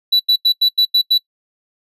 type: tone bursts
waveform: triangle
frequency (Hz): 3951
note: B7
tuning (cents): 0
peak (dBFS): -8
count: 7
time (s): 0.12-1.181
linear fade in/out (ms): 10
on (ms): 77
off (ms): 87
effects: noise-tail reverb RT60 0.1 s tail -24 dB re dry + resampled to 32000 Hz